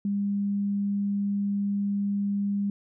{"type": "tone", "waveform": "sine", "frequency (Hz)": 201.3, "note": "G3", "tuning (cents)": 46, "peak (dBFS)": -24, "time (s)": [0.05, 2.7], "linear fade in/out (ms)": 2, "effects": []}